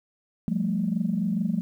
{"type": "tone cluster", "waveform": "sine", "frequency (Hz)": [175.2, 197.8, 222.3], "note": ["F3", "G3", "A3"], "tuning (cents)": [6, 16, 18], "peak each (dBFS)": -27, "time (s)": [0.48, 1.61], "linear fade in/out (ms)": 0, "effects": ["tanh soft clip ceiling -14 dBFS", "10-bit"]}